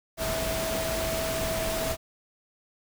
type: tone in noise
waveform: sine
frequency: 651 Hz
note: E5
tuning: 22 cents flat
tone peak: -30 dBFS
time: 0.17-1.97 s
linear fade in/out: 50 ms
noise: pink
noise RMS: -31 dBFS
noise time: 0.17-1.97 s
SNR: -2 dB
effects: none